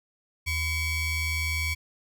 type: ring-modulated tone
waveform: 45% pulse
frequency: 1100 Hz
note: C#6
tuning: 14 cents flat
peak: -23 dBFS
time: 0.46-1.75 s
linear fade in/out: 20 ms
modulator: 1180 Hz
effects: none